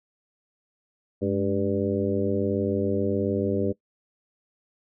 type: harmonic tone with a mistuned harmonic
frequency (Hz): 98.6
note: G2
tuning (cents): +11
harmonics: 1 / 2 / 3 / 4 / 5 / 6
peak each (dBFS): -31 / -28 / -29 / -28 / -29 / -34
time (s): 1.21-3.73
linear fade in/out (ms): 20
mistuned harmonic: 2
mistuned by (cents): +100
effects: noise-tail reverb RT60 0.1 s tail -20 dB re dry